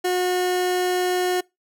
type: tone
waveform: 30% pulse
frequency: 362.6 Hz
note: F#4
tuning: 35 cents flat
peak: -17 dBFS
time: 0.04-1.41 s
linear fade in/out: 10 ms
effects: noise-tail reverb RT60 0.2 s tail -24 dB re dry